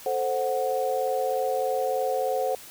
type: chord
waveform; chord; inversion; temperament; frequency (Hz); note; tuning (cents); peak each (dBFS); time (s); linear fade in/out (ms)
sine; F# diminished; first; equal; 440 / 523.3 / 740; A4 / C5 / F#5; 0 / 0 / 0; -30 / -26 / -28; 0.06-2.55; 2
effects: white hiss -45 dBFS RMS until 2.7 s